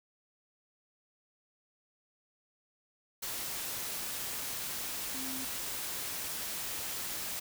sine tone in noise, 262 Hz, C4, 2 cents sharp, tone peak -42 dBFS, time 5.14-5.45 s, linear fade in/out 10 ms, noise white, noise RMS -38 dBFS, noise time 3.22-7.4 s, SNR -7 dB, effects none

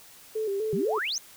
sine tone with vibrato, 415.3 Hz, G#4, in tune, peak -26 dBFS, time 0.35-0.99 s, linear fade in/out 10 ms, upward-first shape square, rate 4 Hz, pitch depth 85 cents each way
sine exponential sweep, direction up, 147.7 to 6640 Hz, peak -27 dBFS, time 0.73-1.18 s, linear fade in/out 0 ms
effects white hiss -51 dBFS RMS until 1.36 s

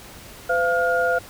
sine tone cluster, 508 / 686 / 1422 Hz, B4 / F5 / F6, +49 / -31 / +31 cents, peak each -22 dBFS, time 0.49-1.19 s, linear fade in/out 10 ms, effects pink hiss -42 dBFS RMS until 1.29 s

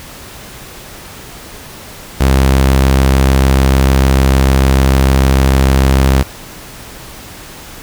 sawtooth tone, 66.7 Hz, C2, 34 cents sharp, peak -3 dBFS, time 2.2-6.23 s, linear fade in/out 10 ms, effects pink hiss -32 dBFS RMS until 7.82 s

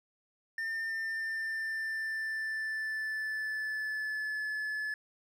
triangle tone with pitch glide, 1804 to 1722.5 Hz, A6 to A6, +43 to -37 cents, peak -31 dBFS, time 0.58-4.94 s, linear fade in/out 2 ms, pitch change -80 cents, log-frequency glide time 0.83-4.43 s, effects none

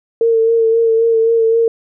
sine tone with vibrato, 454.6 Hz, A#4, 43 cents flat, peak -9 dBFS, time 0.21-1.68 s, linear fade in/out 2 ms, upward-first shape sine, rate 3.8 Hz, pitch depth 25 cents each way, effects none

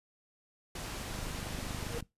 pink low-pass noise, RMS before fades -41 dBFS, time 0.75-2.01 s, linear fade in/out 5 ms, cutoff 11000 Hz, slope 12 dB/octave
click train, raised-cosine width 5 ms, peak -30 dBFS, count 24, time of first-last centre 1.11-2.026 s, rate 25.1 Hz
sine tone with exponential growth, 470 Hz, A#4, 14 cents sharp, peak -32 dBFS, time 1.82-1.98 s, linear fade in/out 2 ms, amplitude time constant 34 ms
effects noise-tail reverb RT60 0.2 s tail -22 dB re dry + resampled to 32000 Hz

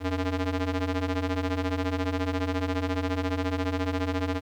sawtooth ring-modulated tone, 185 Hz, F#3, in tune, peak -19 dBFS, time 0-4.41 s, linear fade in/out 50 ms, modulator 99.7 Hz, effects low-pass 4000 Hz 12 dB/octave + 10-bit

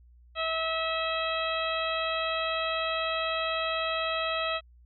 harmonic tone, 648 Hz, E5, 30 cents flat, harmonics 1 / 2 / 3 / 4 / 5 / 6, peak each -32 / -32 / -38 / -35 / -36 / -38 dBFS, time 0.35-4.61 s, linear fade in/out 50 ms, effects added 60 Hz sine -53 dBFS peak until 4.85 s

